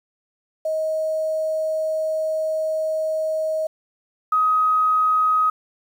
sine tone pair in turn, 630 / 1260 Hz, D#5 / D#6, +21 / +21 cents, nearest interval octave, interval 1200 cents, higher second, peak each -20 / -15 dBFS, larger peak second, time 0.65-3.67 / 4.32-5.5 s, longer first, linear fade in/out 5 ms, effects 8-bit

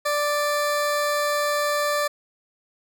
20% pulse tone, 587.3 Hz, D5, in tune, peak -16 dBFS, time 0.05-2.08 s, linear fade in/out 10 ms, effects none

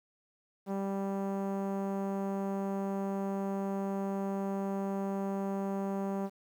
sawtooth tone with low-pass filter, 196 Hz, G3, in tune, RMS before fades -34 dBFS, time 0.66-6.3 s, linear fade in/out 50 ms, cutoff 860 Hz, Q 1.3, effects 10-bit

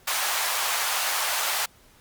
pink high-pass noise, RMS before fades -26 dBFS, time 0.07-1.66 s, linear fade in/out 10 ms, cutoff 730 Hz, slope 24 dB/octave, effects pink hiss -56 dBFS RMS until 2 s + Opus 48 kbps

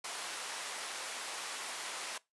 pink high-pass noise, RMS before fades -41 dBFS, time 0.04-2.18 s, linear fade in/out 5 ms, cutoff 800 Hz, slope 12 dB/octave, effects noise-tail reverb RT60 0.2 s tail -21 dB re dry + resampled to 24000 Hz

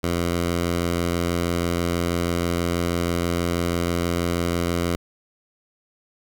10% pulse tone, 86.2 Hz, F2, 22 cents flat, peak -13 dBFS, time 0.03-4.96 s, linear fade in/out 10 ms, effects none

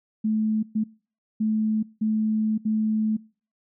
sine tone bursts at uneven times, 217 Hz, A3, 24 cents flat, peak -20 dBFS, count 5, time 0.24-0.63 / 0.75-0.84 / 1.4-1.83 / 2.01-2.58 / 2.65-3.17 s, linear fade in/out 10 ms, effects noise-tail reverb RT60 0.4 s tail -24 dB re dry

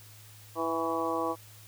harmonic tone with a mistuned harmonic, 164.8 Hz, E3, in tune, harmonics 2 / 3 / 4 / 5 / 6 / 7, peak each -34 / -34 / -36 / -37 / -36 / -34 dBFS, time 0.55-1.36 s, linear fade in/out 50 ms, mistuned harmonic 7, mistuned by -36 cents, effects added 106 Hz sine -52 dBFS peak until 1.67 s + white hiss -54 dBFS RMS until 1.67 s

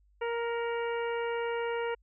harmonic tone with a mistuned harmonic, 468.2 Hz, A#4, 8 cents sharp, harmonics 1 / 2 / 3 / 4 / 5 / 6, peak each -31 / -37 / -41 / -43 / -45 / -47 dBFS, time 0.21-1.95 s, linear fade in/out 10 ms, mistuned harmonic 5, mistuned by -33 cents, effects added 50 Hz sine -62 dBFS peak until 2.02 s

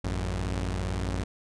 sawtooth tone pair together, 54.83 / 92 Hz, A1 / F#2, -5 / -9 cents, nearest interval major sixth, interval 896 cents, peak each -27 dBFS, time 0.04-1.24 s, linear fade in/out 5 ms, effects resampled to 22050 Hz

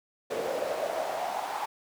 brown noise with high-pass filter sweep, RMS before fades -32 dBFS, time 0.3-1.66 s, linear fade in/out 10 ms, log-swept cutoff 480 to 870 Hz, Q 5.1, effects none

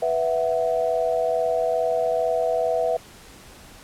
sine chord, B suspended fourth, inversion none, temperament just, 493.9 / 658.5 / 740.8 Hz, B4 / E5 / F#5, 0 / -2 / +2 cents, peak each -24 / -22 / -28 dBFS, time 0.02-2.97 s, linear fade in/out 5 ms, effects pink hiss -46 dBFS RMS until 3.83 s + low-pass 12000 Hz 12 dB/octave

